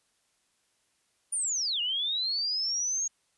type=linear two-way sweep; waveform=sine; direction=down then up; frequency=9560 to 2800 to 6620 Hz; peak=-27 dBFS; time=1.32-3.08 s; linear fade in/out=10 ms; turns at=1.81 s; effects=white hiss -72 dBFS RMS until 3.37 s + resampled to 24000 Hz